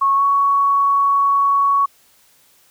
sine tone with pitch glide, 1100 to 1117.3 Hz, C#6 to C#6, -14 to +13 cents, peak -12 dBFS, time 0.01-1.86 s, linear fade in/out 10 ms, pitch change +27 cents, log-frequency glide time 0.15-0.23 s, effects white hiss -54 dBFS RMS until 2.7 s

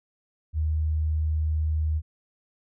sine tone, 77.78 Hz, D#2, in tune, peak -22 dBFS, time 0.53-2.02 s, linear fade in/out 50 ms, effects none

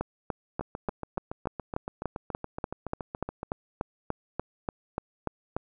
two click trains, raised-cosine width 1 ms, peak -15 / -20 dBFS, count 20 / 21, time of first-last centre 0.01-5.566 / 0.61-3.431 s, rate 3.42 / 7.09 Hz, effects none

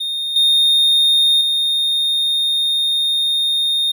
triangle tone with level steps, 3677 Hz, A#7, 24 cents flat, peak -18 / -9 / -13 dBFS, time 0-3.92 s, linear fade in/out 10 ms, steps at 0.36 / 1.41 s, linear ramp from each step 2 ms, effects none

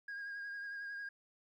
sine tone with vibrato, 1629 Hz, G#6, 34 cents flat, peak -39 dBFS, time 0.08-1.09 s, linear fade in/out 5 ms, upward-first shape sine, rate 11 Hz, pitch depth 26 cents each way, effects tanh soft clip ceiling -40 dBFS + 13-bit

